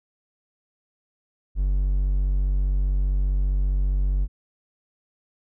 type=tone; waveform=triangle; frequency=47.58 Hz; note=F#1; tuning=49 cents sharp; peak=-17 dBFS; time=1.55-4.28 s; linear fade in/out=50 ms; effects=none